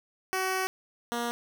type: tone pair in turn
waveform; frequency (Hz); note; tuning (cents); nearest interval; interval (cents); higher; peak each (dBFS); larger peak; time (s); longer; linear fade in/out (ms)
10% pulse; 376.6 / 237.2; F#4 / A#3; +31 / +30; minor sixth; 801; first; -19 / -21; first; 0.33-0.67 / 1.12-1.31; first; 0
effects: none